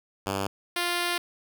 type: tone pair in turn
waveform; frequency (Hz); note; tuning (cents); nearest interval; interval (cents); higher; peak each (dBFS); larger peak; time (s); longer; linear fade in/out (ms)
5% pulse; 98.1 / 349.6; G2 / F4; +2 / +2; octave + minor seventh; 2200; second; -16 / -14; second; 0.26-0.47 / 0.76-1.18; second; 5
effects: none